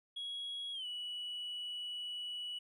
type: tone with pitch glide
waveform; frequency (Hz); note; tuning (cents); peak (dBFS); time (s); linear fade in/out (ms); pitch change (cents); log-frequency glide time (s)
triangle; 3322 to 2943; G#7 to F#7; 0 to -10; -37; 0.16-2.59; 10; -210; 0.73-0.86
effects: tanh soft clip ceiling -35 dBFS + resampled to 32000 Hz

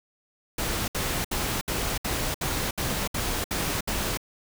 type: noise bursts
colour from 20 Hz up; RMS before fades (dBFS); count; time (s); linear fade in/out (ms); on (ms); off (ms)
pink; -28; 10; 0.58-4.174; 5; 300; 66
effects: none

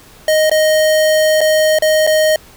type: tone with dropouts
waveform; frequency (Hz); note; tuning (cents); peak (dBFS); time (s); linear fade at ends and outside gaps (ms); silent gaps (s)
square; 622.3; D#5; 0; -10; 0.28-2.36; 2; 0.497-0.514 / 1.407-1.413 / 1.787-1.822 / 2.067-2.073
effects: pink hiss -42 dBFS RMS until 2.56 s

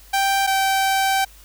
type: tone pair in turn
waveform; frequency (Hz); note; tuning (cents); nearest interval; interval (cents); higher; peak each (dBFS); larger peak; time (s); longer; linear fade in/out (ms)
sawtooth; 784 / 775.4; G5 / G5; 0 / -19; unison; 19; first; -13; neither; 0.13-0.47 / 0.47-1.25; second; 10
effects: added 50 Hz sine -46 dBFS peak until 1.44 s + white hiss -49 dBFS RMS until 1.44 s

